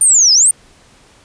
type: linear two-way sweep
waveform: sine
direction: down then up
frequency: 9200 to 4900 to 9200 Hz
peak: -6 dBFS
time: 0.01-0.51 s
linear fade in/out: 2 ms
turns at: 0.33 s
effects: pink hiss -47 dBFS RMS until 1.24 s + resampled to 22050 Hz